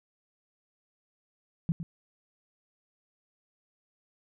sine tone with echo, 167 Hz, E3, 23 cents sharp, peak -23 dBFS, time 1.69-1.72 s, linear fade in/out 0 ms, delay 110 ms, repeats 1, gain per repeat -10 dB, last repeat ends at 1.83 s, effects none

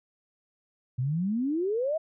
sine exponential sweep, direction up, 120 to 659.3 Hz, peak -25 dBFS, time 0.98-1.98 s, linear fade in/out 10 ms, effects none

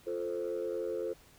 sine chord, F major, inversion none, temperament equal, 349.2 / 440 / 523.3 Hz, F4 / A4 / C5, 0 / 0 / 0 cents, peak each -37 / -35 / -36 dBFS, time 0.06-1.14 s, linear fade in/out 20 ms, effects tanh soft clip ceiling -27 dBFS + pink hiss -60 dBFS RMS until 1.38 s

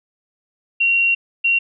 sine tone bursts at uneven times, 2748 Hz, F7, 29 cents flat, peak -13 dBFS, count 2, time 0.8-1.15 / 1.44-1.59 s, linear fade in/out 10 ms, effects none

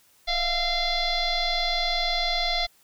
sine tone with frequency modulation, 2078 Hz, C7, 12 cents flat, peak -22 dBFS, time 0.27-2.67 s, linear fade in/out 20 ms, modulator 686 Hz, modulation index 3.7, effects white hiss -60 dBFS RMS until 2.83 s

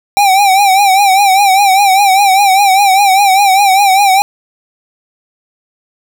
square tone with vibrato, 784 Hz, G5, in tune, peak -6 dBFS, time 0.17-4.22 s, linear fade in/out 0 ms, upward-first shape triangle, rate 5 Hz, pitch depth 99 cents each way, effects none

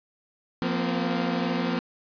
sawtooth chord, F suspended fourth, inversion none, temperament equal with one note detuned, 174.61 / 233.1 / 255.5 Hz, F3 / Bb3 / C4, 0 / 0 / -41 cents, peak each -25 dBFS, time 0.62-1.79 s, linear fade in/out 0 ms, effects resampled to 11025 Hz + 8-bit

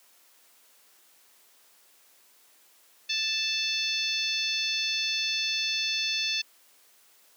harmonic tone, 880 Hz, A5, in tune, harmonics 2 / 3 / 4 / 5 / 6 / 7, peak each -41 / -31 / -31 / -32 / -35 / -39 dBFS, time 3.09-6.42 s, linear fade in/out 10 ms, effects white hiss -60 dBFS RMS until 7.36 s + high-pass 300 Hz 12 dB/octave

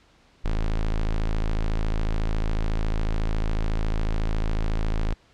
square tone, 27 Hz, A0, 32 cents flat, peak -22 dBFS, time 0.44-5.14 s, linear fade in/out 10 ms, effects pink hiss -58 dBFS RMS until 5.33 s + low-pass 5000 Hz 12 dB/octave

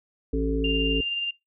harmonic tone, 55 Hz, A1, in tune, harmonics 1 / 3 / 5 / 7 / 8, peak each -26 / -35 / -27 / -37 / -28 dBFS, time 0.33-1.01 s, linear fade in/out 5 ms
sine tone with tremolo, 2794 Hz, F7, in tune, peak -24 dBFS, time 0.64-1.31 s, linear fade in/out 5 ms, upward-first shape sine, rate 19 Hz, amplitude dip 35%
effects noise-tail reverb RT60 0.2 s tail -23 dB re dry

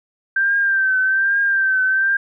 sine tone with vibrato, 1568 Hz, G6, in tune, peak -14 dBFS, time 0.36-2.17 s, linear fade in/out 5 ms, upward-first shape triangle, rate 1.2 Hz, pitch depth 58 cents each way, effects none

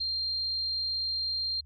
sine tone, 4186 Hz, C8, in tune, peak -28 dBFS, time 0-1.61 s, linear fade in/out 10 ms, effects added 74 Hz sine -49 dBFS peak until 1.65 s + MP3 32 kbps

